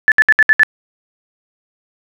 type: tone bursts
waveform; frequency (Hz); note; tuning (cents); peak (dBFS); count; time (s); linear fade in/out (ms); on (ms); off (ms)
sine; 1740; A6; -20; -5; 6; 0.08-0.633; 0; 38; 65
effects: none